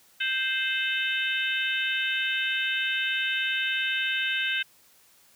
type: harmonic tone with a mistuned harmonic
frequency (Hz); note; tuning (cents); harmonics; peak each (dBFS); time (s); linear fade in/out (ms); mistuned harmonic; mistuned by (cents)
523.3; C5; 0; 3 / 4 / 5 / 6 / 7; -29 / -35 / -30 / -31 / -34; 0.2-4.63; 10; 6; -56
effects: white hiss -59 dBFS RMS until 5.35 s + high-pass 60 Hz 12 dB/octave